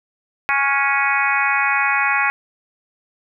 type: harmonic tone with a mistuned harmonic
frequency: 276.9 Hz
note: C#4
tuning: 2 cents flat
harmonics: 3 / 4 / 5 / 6 / 7 / 8 / 9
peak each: -23 / -23 / -23 / -23 / -23 / -23 / -23 dBFS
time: 0.49-2.3 s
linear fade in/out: 0 ms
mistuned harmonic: 5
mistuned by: +28 cents
effects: none

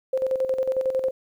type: tone with tremolo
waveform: sine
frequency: 523.3 Hz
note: C5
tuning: in tune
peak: -19 dBFS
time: 0.13-1.11 s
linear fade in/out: 5 ms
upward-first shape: square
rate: 11 Hz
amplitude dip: 60%
effects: 10-bit

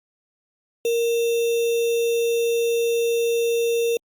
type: tone with sample-and-hold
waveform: sine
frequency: 466.2 Hz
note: A#4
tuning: in tune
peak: -18 dBFS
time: 0.85-3.97 s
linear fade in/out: 2 ms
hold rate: 3150 Hz
effects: Opus 48 kbps

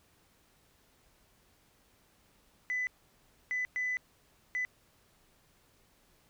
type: tone bursts at uneven times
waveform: sine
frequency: 2000 Hz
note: B6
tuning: 21 cents sharp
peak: -29 dBFS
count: 4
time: 2.7-2.87 / 3.51-3.65 / 3.76-3.97 / 4.55-4.65 s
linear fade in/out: 0 ms
effects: tanh soft clip ceiling -27 dBFS + pink hiss -67 dBFS RMS until 6.29 s

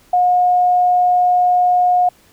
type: tone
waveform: sine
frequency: 720 Hz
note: F#5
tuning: 47 cents flat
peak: -10 dBFS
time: 0.13-2.09 s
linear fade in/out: 5 ms
effects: pink hiss -51 dBFS RMS until 2.32 s

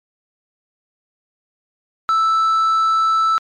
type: tone with quantisation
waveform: triangle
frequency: 1318.5 Hz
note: E6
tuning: in tune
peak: -11 dBFS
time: 2.09-3.38 s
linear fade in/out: 0 ms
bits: 6
effects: low-pass 6000 Hz 12 dB/octave + MP3 96 kbps

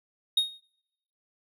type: tone with exponential decay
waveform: triangle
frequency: 3729 Hz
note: A#7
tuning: in tune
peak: -16 dBFS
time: 0.37-0.6 s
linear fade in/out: 5 ms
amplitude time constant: 48 ms
effects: noise-tail reverb RT60 0.8 s tail -24 dB re dry

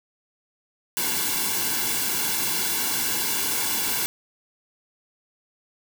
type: noise with comb filter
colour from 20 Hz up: white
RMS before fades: -25 dBFS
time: 0.97-4.06 s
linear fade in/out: 0 ms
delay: 1.6 ms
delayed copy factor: -0.8
effects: none

